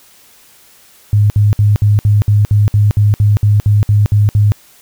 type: tone bursts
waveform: sine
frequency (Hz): 103.83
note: G#2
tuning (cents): 0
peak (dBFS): -6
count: 15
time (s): 1.13-4.52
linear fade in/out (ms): 0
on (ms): 170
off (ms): 60
effects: white hiss -45 dBFS RMS until 4.81 s